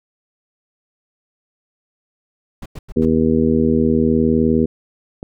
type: noise bursts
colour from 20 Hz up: brown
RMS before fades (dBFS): -30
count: 4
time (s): 2.62-3.054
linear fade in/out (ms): 5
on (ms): 38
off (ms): 94
type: harmonic tone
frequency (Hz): 79.7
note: D#2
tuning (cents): +42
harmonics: 1 / 2 / 3 / 4 / 5 / 6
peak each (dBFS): -24 / -22 / -15 / -22 / -19 / -22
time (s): 2.96-4.66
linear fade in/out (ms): 10
type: click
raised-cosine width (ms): 2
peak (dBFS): -16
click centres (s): 5.229
effects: none